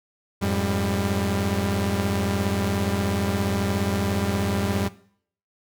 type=tone cluster; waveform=sawtooth; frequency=89.7 / 106.7 / 198.6 Hz; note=F2 / G#2 / G3; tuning=+47 / +47 / +23 cents; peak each=-22 / -25 / -21 dBFS; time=0.41-4.89 s; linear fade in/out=20 ms; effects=noise-tail reverb RT60 0.6 s tail -19 dB re dry